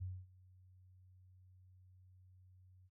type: tone with ADSR envelope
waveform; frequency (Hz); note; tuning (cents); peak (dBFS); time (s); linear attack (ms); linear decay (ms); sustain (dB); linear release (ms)
sine; 92.3; F#2; -4; -39; 0-2.9; 23; 240; -22; 45
effects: none

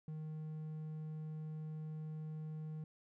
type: tone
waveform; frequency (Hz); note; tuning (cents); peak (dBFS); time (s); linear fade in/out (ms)
triangle; 155.56; D#3; 0; -40; 0.08-2.84; 2
effects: none

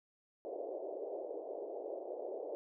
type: band-pass noise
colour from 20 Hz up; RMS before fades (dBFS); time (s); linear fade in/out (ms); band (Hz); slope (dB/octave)
pink; -43; 0.45-2.55; 0; 370 to 670; 48
effects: none

